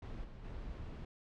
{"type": "noise with level steps", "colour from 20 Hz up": "brown", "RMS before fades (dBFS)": [-44, -50, -45], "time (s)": [0.02, 1.05], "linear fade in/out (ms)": 5, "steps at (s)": [0.23, 0.43], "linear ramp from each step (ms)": 20, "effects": ["low-pass 4000 Hz 12 dB/octave"]}